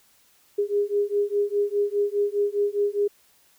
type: beating tone pair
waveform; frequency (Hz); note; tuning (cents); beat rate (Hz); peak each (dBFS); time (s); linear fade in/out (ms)
sine; 406.2 / 411.1; G#4 / G#4; -38 / -18; 4.9; -24; 0.58-3.08; 10
effects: white hiss -60 dBFS RMS until 3.58 s